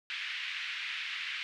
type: band-pass noise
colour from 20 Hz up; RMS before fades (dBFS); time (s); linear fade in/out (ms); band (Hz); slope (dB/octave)
white; -38; 0.1-1.43; 0; 1800 to 3000; 24
effects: none